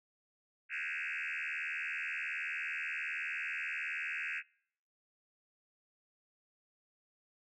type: tone with frequency modulation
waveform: sine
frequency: 2093 Hz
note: C7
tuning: in tune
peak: -35 dBFS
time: 0.69-4.43 s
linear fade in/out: 50 ms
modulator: 78.7 Hz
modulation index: 7.5
effects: noise-tail reverb RT60 0.6 s tail -24 dB re dry + tanh soft clip ceiling -31 dBFS